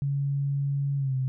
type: tone with pitch glide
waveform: sine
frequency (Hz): 140.2 to 130.81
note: C#3 to C3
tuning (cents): +20 to 0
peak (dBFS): -24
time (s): 0.02-1.28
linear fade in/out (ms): 0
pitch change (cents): -120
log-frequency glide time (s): 0.97-1.15
effects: none